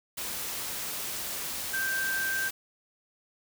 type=tone in noise; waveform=sine; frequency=1568 Hz; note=G6; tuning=in tune; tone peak=-28 dBFS; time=1.73-2.49 s; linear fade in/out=10 ms; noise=white; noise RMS=-35 dBFS; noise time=0.17-2.51 s; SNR=+4 dB; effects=none